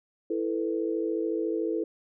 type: chord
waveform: sine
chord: E suspended fourth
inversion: none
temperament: equal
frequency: 329.6 / 440 / 493.9 Hz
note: E4 / A4 / B4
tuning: 0 / 0 / 0 cents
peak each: -29 / -30 / -34 dBFS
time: 0.3-1.84 s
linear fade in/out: 5 ms
effects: none